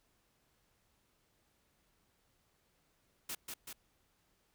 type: noise with echo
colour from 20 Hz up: white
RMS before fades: -41 dBFS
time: 3.29-3.35 s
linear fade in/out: 5 ms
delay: 190 ms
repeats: 2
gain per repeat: -3 dB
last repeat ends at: 3.73 s
effects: pink hiss -75 dBFS RMS until 4.54 s